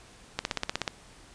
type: click train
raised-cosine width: 0.2 ms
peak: -10 dBFS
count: 9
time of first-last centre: 0.39-0.878 s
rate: 16.4 Hz
effects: pink hiss -53 dBFS RMS until 1.34 s + resampled to 22050 Hz